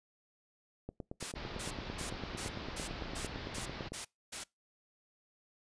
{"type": "click train", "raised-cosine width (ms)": 2, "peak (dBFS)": -28, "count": 28, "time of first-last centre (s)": [0.89, 3.92], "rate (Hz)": 8.91}
{"type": "noise bursts", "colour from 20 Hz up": "white", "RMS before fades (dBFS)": -41, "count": 9, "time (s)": [1.2, 4.44], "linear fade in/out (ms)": 10, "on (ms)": 120, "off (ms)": 270}
{"type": "low-pass noise", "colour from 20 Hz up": "pink", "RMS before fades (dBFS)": -44, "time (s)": [1.35, 3.89], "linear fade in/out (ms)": 10, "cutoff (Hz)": 5000, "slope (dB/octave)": 48}
{"effects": ["noise-tail reverb RT60 0.2 s tail -24 dB re dry", "resampled to 22050 Hz"]}